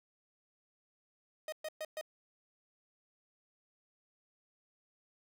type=tone bursts; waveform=45% pulse; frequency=622.3 Hz; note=D#5; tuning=in tune; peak=-38 dBFS; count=4; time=1.48-2.012 s; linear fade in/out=2 ms; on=43 ms; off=120 ms; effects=none